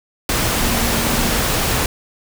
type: tone in noise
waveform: sine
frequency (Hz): 233.1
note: A#3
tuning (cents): 0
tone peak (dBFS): -24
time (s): 0.62-1.38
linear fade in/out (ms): 2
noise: pink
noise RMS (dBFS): -18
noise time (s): 0.29-1.86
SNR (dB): -9
effects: none